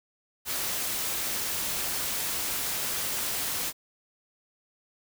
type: noise with amplitude modulation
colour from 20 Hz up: white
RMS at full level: -29 dBFS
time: 0.45-3.73 s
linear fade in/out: 50 ms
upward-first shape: sine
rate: 267 Hz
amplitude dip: 35%
effects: none